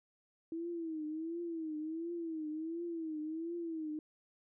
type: tone with vibrato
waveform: sine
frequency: 324 Hz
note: E4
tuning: 30 cents flat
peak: -37 dBFS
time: 0.52-3.99 s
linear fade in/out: 2 ms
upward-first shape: triangle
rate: 1.4 Hz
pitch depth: 120 cents each way
effects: none